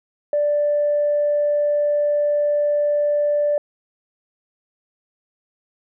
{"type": "tone", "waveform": "sine", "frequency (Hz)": 587.3, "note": "D5", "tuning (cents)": 0, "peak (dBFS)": -15, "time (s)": [0.33, 3.58], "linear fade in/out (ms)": 2, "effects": ["tanh soft clip ceiling -11 dBFS"]}